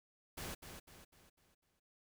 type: noise with echo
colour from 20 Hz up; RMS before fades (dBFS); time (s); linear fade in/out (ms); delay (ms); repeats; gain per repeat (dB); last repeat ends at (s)
pink; -45; 0.37-0.55; 10; 250; 5; -7; 1.8
effects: none